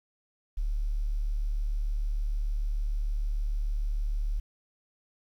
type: tone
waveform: sine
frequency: 36.67 Hz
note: D1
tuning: 2 cents flat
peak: -26 dBFS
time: 0.57-4.4 s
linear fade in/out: 10 ms
effects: 10-bit